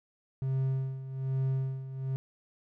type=tone with tremolo; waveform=triangle; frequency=132.9 Hz; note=C3; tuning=27 cents sharp; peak=-24 dBFS; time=0.42-2.16 s; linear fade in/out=0 ms; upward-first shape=sine; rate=1.2 Hz; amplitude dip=75%; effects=none